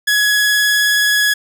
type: tone with vibrato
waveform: sawtooth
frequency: 1682 Hz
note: G#6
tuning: 22 cents sharp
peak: -8 dBFS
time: 0.07-1.34 s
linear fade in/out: 10 ms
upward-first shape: sine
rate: 19 Hz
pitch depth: 10 cents each way
effects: none